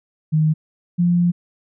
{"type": "tone pair in turn", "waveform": "sine", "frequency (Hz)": [155.56, 174.61], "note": ["D#3", "F3"], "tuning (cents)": [0, 0], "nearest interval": "major second", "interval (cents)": 200, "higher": "second", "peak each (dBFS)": -13, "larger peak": "neither", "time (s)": [[0.32, 0.54], [0.98, 1.32]], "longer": "second", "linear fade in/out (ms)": 20, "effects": []}